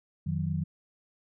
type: tone cluster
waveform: sine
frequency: 88.5 / 155.2 / 182.6 Hz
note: F2 / D#3 / F#3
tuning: +23 / -4 / -23 cents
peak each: -34 / -30 / -33 dBFS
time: 0.26-0.64 s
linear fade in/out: 10 ms
effects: none